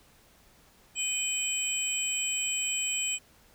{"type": "tone cluster", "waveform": "sine", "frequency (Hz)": [2474, 3066, 7730], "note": ["D#7", "G7", "B8"], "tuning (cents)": [-10, -39, -38], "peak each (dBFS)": [-32, -32, -29], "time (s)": [0.95, 3.19], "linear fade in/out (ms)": 50, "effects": ["tanh soft clip ceiling -23 dBFS", "pink hiss -60 dBFS RMS until 3.54 s"]}